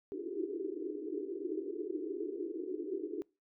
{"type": "band-pass noise", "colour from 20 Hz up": "white", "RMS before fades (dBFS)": -39, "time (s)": [0.12, 3.22], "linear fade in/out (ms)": 0, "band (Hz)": [300, 420], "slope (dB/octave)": 96, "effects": ["noise-tail reverb RT60 0.3 s tail -26 dB re dry"]}